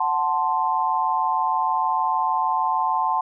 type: chord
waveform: sine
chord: F# diminished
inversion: none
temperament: equal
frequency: 740 / 880 / 1046.5 Hz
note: F#5 / A5 / C6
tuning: 0 / 0 / 0 cents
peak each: -26 / -22 / -23 dBFS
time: 0-3.21 s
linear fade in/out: 5 ms
effects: none